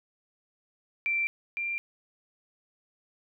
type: tone pair in turn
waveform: sine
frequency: 2349 / 2375 Hz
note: D7 / D7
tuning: 0 / +19 cents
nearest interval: unison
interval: 19 cents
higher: second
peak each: -25 / -29 dBFS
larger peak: first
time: 1.06-1.27 / 1.57-1.78 s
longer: neither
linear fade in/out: 0 ms
effects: none